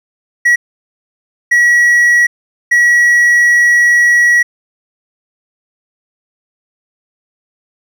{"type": "tone bursts at uneven times", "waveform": "triangle", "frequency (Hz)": 1923, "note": "B6", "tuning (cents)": -47, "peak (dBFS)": -4, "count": 3, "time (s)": [[0.45, 0.56], [1.51, 2.27], [2.71, 4.43]], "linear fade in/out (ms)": 10, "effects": []}